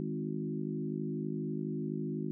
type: harmonic tone with a mistuned harmonic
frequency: 52.1 Hz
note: G#1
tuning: 6 cents sharp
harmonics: 3 / 4 / 5 / 6 / 7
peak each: -38 / -39 / -40 / -41 / -41 dBFS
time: 0-2.31 s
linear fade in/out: 0 ms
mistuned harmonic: 4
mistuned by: -26 cents
effects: none